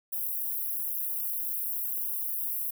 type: high-pass noise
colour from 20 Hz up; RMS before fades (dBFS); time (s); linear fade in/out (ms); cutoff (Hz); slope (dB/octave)
white; -32; 0.12-2.71; 10; 11000; 48
effects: none